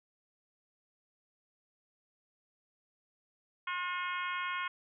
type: harmonic tone with a mistuned harmonic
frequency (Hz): 360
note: F#4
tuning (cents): -47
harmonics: 3 / 4 / 5 / 6 / 7 / 8 / 9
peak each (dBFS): -37 / -39 / -45 / -41 / -45 / -49 / -47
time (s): 3.67-4.68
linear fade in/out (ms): 5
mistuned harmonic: 3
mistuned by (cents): -17
effects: none